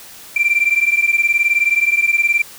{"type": "beating tone pair", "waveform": "sine", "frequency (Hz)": [2349, 2368], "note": ["D7", "D7"], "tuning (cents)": [0, 14], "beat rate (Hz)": 19, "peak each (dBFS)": [-14, -14], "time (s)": [0.36, 2.42], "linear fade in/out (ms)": 5, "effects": ["tanh soft clip ceiling -7 dBFS", "white hiss -38 dBFS RMS until 2.58 s"]}